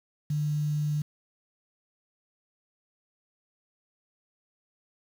sine tone with quantisation, 149.2 Hz, D3, 28 cents sharp, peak -25 dBFS, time 0.3-1.02 s, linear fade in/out 5 ms, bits 8, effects none

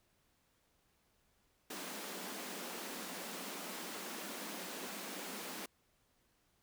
pink high-pass noise, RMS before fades -45 dBFS, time 1.7-5.66 s, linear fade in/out 5 ms, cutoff 180 Hz, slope 96 dB/octave, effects pink hiss -75 dBFS RMS until 6.62 s

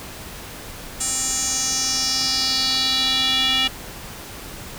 square tone with band-pass filter sweep, 261.6 Hz, C4, in tune, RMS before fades -21 dBFS, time 1-3.68 s, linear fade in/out 10 ms, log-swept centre 7900 to 3100 Hz, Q 4.7, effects pink hiss -36 dBFS RMS until 4.78 s

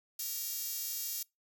5% pulse tone with high-pass filter, 466.2 Hz, A#4, in tune, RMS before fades -38 dBFS, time 0.19-1.23 s, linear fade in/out 5 ms, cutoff 9100 Hz, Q 1.2, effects noise-tail reverb RT60 0.2 s tail -25 dB re dry

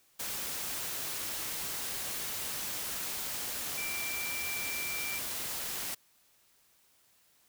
sine tone in noise, 2349 Hz, D7, in tune, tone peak -37 dBFS, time 3.77-5.19 s, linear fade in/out 10 ms, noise white, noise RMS -37 dBFS, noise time 0.19-5.95 s, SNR -3 dB, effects white hiss -67 dBFS RMS until 7.48 s

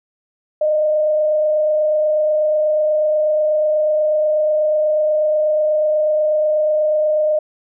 sine tone with frequency modulation, 612 Hz, D#5, 29 cents flat, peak -13 dBFS, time 0.61-7.39 s, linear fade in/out 5 ms, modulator 28.2 Hz, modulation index 0.34, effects none

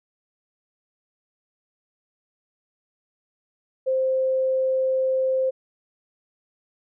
sine tone, 523.3 Hz, C5, in tune, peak -19 dBFS, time 3.86-5.51 s, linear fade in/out 20 ms, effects none

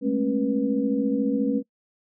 sine tone cluster, 206.7 / 220.9 / 271.3 / 485.8 Hz, G#3 / A3 / C#4 / B4, -8 / +7 / -37 / -29 cents, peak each -29 / -27 / -23 / -29 dBFS, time 0.01-1.63 s, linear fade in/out 50 ms, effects noise-tail reverb RT60 0.1 s tail -23 dB re dry

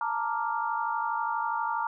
sine chord, Bb major seventh, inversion third, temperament equal, 880 / 932.3 / 1174.7 / 1396.9 Hz, A5 / Bb5 / D6 / F6, 0 / 0 / 0 / 0 cents, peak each -33 / -30 / -34 / -35 dBFS, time 0.01-1.87 s, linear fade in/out 2 ms, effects none

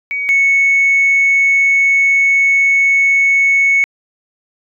sine tone pair in turn, 2251 / 2211 Hz, C#7 / C#7, +26 / -5 cents, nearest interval unison, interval 31 cents, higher first, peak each -16 / -7 dBFS, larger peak second, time 0.11-0.29 / 0.29-3.84 s, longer second, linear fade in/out 0 ms, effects tanh soft clip ceiling -5 dBFS

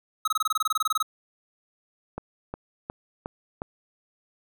square tone bursts, 1279 Hz, D#6, 47 cents sharp, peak -22 dBFS, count 16, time 0.25-1.027 s, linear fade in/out 5 ms, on 27 ms, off 23 ms
click train, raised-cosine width 1 ms, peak -18 dBFS, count 5, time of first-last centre 2.18-3.619 s, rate 2.78 Hz
effects none

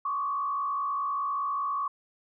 sine tone with frequency modulation, 1131 Hz, C#6, 34 cents sharp, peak -27 dBFS, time 0.05-1.88 s, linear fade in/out 5 ms, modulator 55.1 Hz, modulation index 0.85, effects none

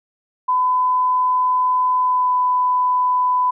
sine tone with pitch glide, 1007 to 1000 Hz, B5 to B5, +33 to +21 cents, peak -14 dBFS, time 0.48-3.51 s, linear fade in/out 10 ms, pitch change -12 cents, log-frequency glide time 2-2.34 s, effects none

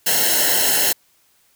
white noise with comb filter, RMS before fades -17 dBFS, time 0.06-0.93 s, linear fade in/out 10 ms, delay 0.84 ms, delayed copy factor -0.95, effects white hiss -59 dBFS RMS until 1.55 s

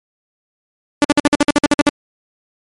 sawtooth tone bursts, 291.5 Hz, D4, 13 cents flat, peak -4 dBFS, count 12, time 1.02-1.891 s, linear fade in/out 0 ms, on 24 ms, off 53 ms, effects MP3 48 kbps

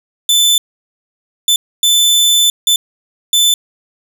sawtooth tone bursts at uneven times, 3520 Hz, A7, in tune, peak -5 dBFS, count 5, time 0.29-0.58 / 1.48-1.56 / 1.83-2.5 / 2.67-2.76 / 3.33-3.54 s, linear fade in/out 2 ms, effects 7-bit

